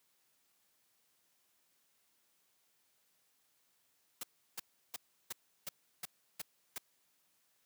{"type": "noise bursts", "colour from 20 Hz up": "white", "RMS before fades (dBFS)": -41, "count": 8, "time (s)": [4.21, 6.782], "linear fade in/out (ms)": 5, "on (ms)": 24, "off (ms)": 340, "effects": ["white hiss -75 dBFS RMS until 7.65 s", "high-pass 100 Hz 12 dB/octave"]}